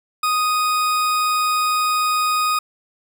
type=tone; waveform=40% pulse; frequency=1244.5 Hz; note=D#6; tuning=in tune; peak=-16 dBFS; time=0.23-2.59 s; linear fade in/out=5 ms; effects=none